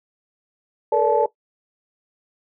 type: tone cluster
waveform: sine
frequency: 435 / 473.2 / 580 / 868 Hz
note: A4 / A#4 / D5 / A5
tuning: -20 / +26 / -22 / -24 cents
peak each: -20 dBFS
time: 0.92-1.26 s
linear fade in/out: 5 ms
effects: noise-tail reverb RT60 0.1 s tail -17 dB re dry + tanh soft clip ceiling -4 dBFS